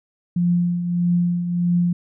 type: tone with tremolo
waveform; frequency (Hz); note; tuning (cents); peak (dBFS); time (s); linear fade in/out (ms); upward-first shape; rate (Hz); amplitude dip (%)
sine; 174.8; F3; +2; -14; 0.36-1.93; 5; triangle; 1.6; 60
effects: none